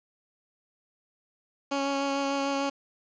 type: tone with vibrato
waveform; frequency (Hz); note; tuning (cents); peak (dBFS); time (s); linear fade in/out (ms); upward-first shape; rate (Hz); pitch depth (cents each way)
15% pulse; 277.2; C#4; 0; -20; 1.71-2.7; 10; triangle; 6.7; 16
effects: resampled to 16000 Hz + 8-bit